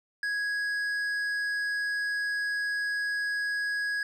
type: tone with tanh clipping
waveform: triangle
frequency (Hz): 1661.2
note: G#6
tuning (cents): 0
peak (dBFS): -29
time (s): 0.23-4.03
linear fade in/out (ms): 2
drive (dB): 12
effects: none